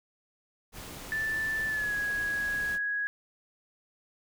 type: noise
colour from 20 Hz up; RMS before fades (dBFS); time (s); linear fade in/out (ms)
pink; -43; 0.72-2.79; 50
type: tone with pitch glide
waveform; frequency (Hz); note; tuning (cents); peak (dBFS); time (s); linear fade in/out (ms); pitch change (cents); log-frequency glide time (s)
sine; 1760 to 1663.1; A6 to G#6; 0 to +2; -28; 1.12-3.07; 0; -98; 1.67-1.95
effects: none